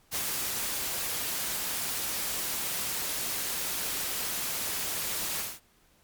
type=noise with ADSR envelope; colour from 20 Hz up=white; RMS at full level=-30 dBFS; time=0.11-5.6 s; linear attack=39 ms; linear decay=86 ms; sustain=-2 dB; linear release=210 ms; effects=pink hiss -64 dBFS RMS until 6.03 s + MP3 96 kbps